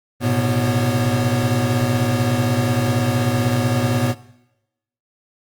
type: tone cluster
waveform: square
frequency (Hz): 106.5 / 122.4 / 132.8 / 244.5 / 553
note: G#2 / B2 / C3 / B3 / C#5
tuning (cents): +44 / -15 / +26 / -17 / -4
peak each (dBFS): -23 / -22 / -28 / -22 / -28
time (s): 0.2-4.15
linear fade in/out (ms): 50
effects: noise-tail reverb RT60 0.9 s tail -19 dB re dry + Opus 24 kbps